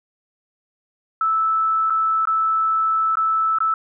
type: tone with dropouts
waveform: sine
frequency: 1313 Hz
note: E6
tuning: 7 cents flat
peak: -16 dBFS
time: 1.21-3.74 s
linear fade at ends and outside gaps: 2 ms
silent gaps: 1.899-1.904 / 2.254-2.272 / 3.155-3.17 / 3.586-3.604 s
effects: none